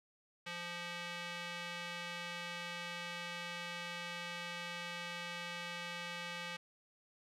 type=tone with band-pass filter; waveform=square; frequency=173.6 Hz; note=F3; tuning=10 cents flat; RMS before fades=-44 dBFS; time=0.46-6.57 s; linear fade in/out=10 ms; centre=2600 Hz; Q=1.2; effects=none